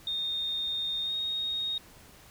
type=tone with pitch glide; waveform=sine; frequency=3670 to 3730 Hz; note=A#7 to A#7; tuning=-28 to 0 cents; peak=-29 dBFS; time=0.07-1.78 s; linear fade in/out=2 ms; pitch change=+28 cents; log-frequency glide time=1.02-1.14 s; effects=pink hiss -54 dBFS RMS until 2.3 s